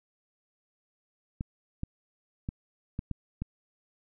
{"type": "clicks", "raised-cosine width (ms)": 5, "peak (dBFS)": -20, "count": 6, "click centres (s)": [1.409, 1.834, 2.489, 2.991, 3.113, 3.42], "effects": []}